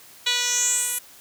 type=tone with band-pass filter sweep; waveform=10% pulse; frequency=488.8 Hz; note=B4; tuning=18 cents flat; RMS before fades=-23 dBFS; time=0.26-0.99 s; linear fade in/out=10 ms; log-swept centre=4000 to 11000 Hz; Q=4.5; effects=white hiss -48 dBFS RMS until 1.2 s + high-pass 60 Hz 12 dB/octave